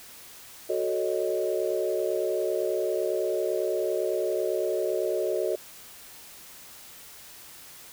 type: chord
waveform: sine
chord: D# half-diminished seventh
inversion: first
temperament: equal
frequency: 370 / 440 / 554.4 / 622.3 Hz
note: F#4 / A4 / C#5 / D#5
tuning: 0 / 0 / 0 / 0 cents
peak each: -29 / -30 / -32 / -30 dBFS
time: 0.69-5.56 s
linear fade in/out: 10 ms
effects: white hiss -47 dBFS RMS until 7.92 s